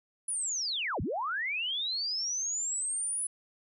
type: linear two-way sweep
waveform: sine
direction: down then up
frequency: 10100 to 55 to 10100 Hz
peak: -30 dBFS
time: 0.28-3.27 s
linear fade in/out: 5 ms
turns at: 1.01 s
effects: none